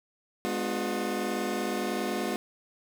25% pulse chord, G# diminished seventh, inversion none, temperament just, 207.7 / 249.2 / 299 / 358.8 Hz, G#3 / B3 / D4 / F4, 0 / +16 / +31 / +47 cents, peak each -30 / -31 / -35 / -29 dBFS, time 0.45-2.36 s, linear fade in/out 0 ms, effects none

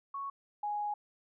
sine tone pair in turn, 1108.7 / 830.6 Hz, C#6 / G#5, 0 / 0 cents, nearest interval perfect fourth, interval 500 cents, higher first, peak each -36 / -32 dBFS, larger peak second, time 0.14-0.3 / 0.63-0.94 s, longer second, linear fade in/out 5 ms, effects none

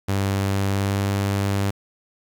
sawtooth tone with pitch glide, 98.2 to 99.4 Hz, G2 to G2, +4 to +25 cents, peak -16 dBFS, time 0.08-1.71 s, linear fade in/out 10 ms, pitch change +21 cents, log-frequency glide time 0.67-0.98 s, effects 9-bit

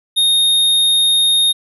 square tone, 3700 Hz, A#7, 14 cents flat, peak -11 dBFS, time 0.16-1.53 s, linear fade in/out 20 ms, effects resampled to 32000 Hz

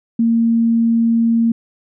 sine tone, 230 Hz, A#3, 23 cents flat, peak -11 dBFS, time 0.19-1.52 s, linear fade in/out 5 ms, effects none

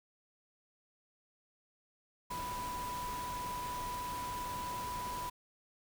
sine tone in noise, 987.8 Hz, B5, in tune, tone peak -38 dBFS, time 2.3-5.3 s, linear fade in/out 10 ms, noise pink, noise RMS -45 dBFS, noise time 2.3-5.3 s, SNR +4 dB, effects none

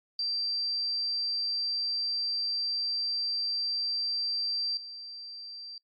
sine tone with level steps, 4699 Hz, D8, in tune, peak -28 / -40 dBFS, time 0.19-5.78 s, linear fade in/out 2 ms, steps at 4.77 s, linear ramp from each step 2 ms, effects noise-tail reverb RT60 0.1 s tail -22 dB re dry + AAC 64 kbps

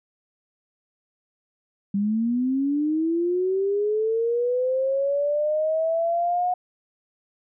sine linear sweep, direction up, 196 to 728 Hz, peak -20 dBFS, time 1.94-6.54 s, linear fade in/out 5 ms, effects none

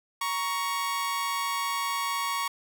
sawtooth tone pair together, 938.4 / 1114 Hz, A#5 / C#6, +11 / +8 cents, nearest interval minor third, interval 297 cents, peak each -29 / -25 dBFS, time 0.21-2.48 s, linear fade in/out 5 ms, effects none

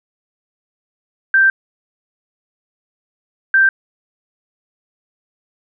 sine tone bursts at uneven times, 1568 Hz, G6, in tune, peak -8 dBFS, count 2, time 1.34-1.5 / 3.54-3.69 s, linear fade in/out 2 ms, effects none

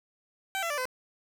15% pulse tone with pitch steps, 773 / 672.9 / 585.8 / 510 Hz, G5 / E5 / D5 / C5, -24 / +35 / -5 / -44 cents, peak -23 dBFS, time 0.55-0.854 s, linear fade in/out 0 ms, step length 76 ms, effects none

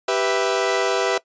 sawtooth chord, E minor, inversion first, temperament equal, 392 / 493.9 / 659.3 Hz, G4 / B4 / E5, 0 / 0 / 0 cents, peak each -19 dBFS, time 0.08-1.18 s, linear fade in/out 5 ms, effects noise-tail reverb RT60 0.1 s tail -19 dB re dry + resampled to 16000 Hz

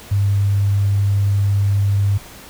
sine tone, 100 Hz, G2, 35 cents sharp, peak -13 dBFS, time 0.11-2.18 s, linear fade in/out 10 ms, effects pink hiss -39 dBFS RMS until 2.49 s

